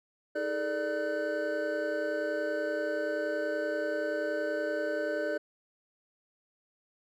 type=tone cluster; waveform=triangle; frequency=315.8 / 417.9 / 448.4 / 591 / 1515 Hz; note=D#4 / G#4 / A4 / D5 / F#6; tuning=+26 / +11 / +33 / +11 / +40 cents; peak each=-36 / -36 / -37 / -30 / -36 dBFS; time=0.35-5.38 s; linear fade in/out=10 ms; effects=none